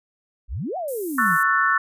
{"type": "exponential two-way sweep", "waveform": "sine", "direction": "up then down", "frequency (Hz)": [42.56, 770, 149.1], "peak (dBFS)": -25, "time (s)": [0.48, 1.38], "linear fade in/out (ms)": 50, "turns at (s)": 0.77}
{"type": "high-pass noise", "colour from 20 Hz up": "white", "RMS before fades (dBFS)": -35, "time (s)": [0.88, 1.43], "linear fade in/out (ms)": 2, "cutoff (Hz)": 8900, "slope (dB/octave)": 24}
{"type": "chord", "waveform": "sine", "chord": "F# minor seventh", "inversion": "second", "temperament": "just", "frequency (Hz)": [1110, 1332, 1480, 1776], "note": ["C#6", "E6", "F#6", "A6"], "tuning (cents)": [2, 18, 0, 16], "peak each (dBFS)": -22, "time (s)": [1.18, 1.78], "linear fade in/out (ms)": 5}
{"effects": ["resampled to 32000 Hz"]}